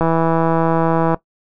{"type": "click train", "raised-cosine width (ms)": 1, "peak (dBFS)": -3, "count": 187, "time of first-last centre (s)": [0.01, 1.144], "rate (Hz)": 164, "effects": ["noise-tail reverb RT60 0.1 s tail -17 dB re dry"]}